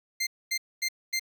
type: tone bursts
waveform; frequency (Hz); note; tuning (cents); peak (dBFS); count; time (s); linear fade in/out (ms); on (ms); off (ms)
20% pulse; 2093; C7; 0; -21; 4; 0.2-1.196; 10; 69; 240
effects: none